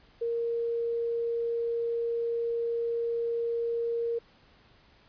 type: tone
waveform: sine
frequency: 466.2 Hz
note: A#4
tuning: in tune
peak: -27 dBFS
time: 0.21-4.19 s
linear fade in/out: 10 ms
effects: pink hiss -60 dBFS RMS until 5.08 s + resampled to 11025 Hz